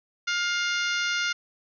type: harmonic tone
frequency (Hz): 706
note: F5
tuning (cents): +19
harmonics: 2 / 3 / 4 / 5 / 6 / 7 / 8 / 9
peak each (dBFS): -27 / -31 / -33 / -35 / -37 / -38 / -39 / -40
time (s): 0.27-1.33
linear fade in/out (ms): 10
effects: none